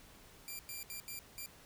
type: tone bursts at uneven times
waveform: 5% pulse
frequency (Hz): 2374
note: D7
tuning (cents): +18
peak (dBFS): -33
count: 5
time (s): 0.48-0.59 / 0.69-0.83 / 0.9-1 / 1.08-1.19 / 1.38-1.46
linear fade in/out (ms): 0
effects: pink hiss -59 dBFS RMS until 1.65 s